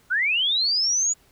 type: linear sweep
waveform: sine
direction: up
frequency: 1387 to 6930 Hz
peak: -19 dBFS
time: 0.1-1.14 s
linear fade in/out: 20 ms
effects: pink hiss -59 dBFS RMS until 1.31 s